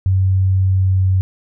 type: tone with pitch glide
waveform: sine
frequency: 94.7 to 94.05 Hz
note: F#2 to F#2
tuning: +41 to +29 cents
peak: -11 dBFS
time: 0.06-1.21 s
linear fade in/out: 0 ms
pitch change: -12 cents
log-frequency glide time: 0.68-1.08 s
effects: none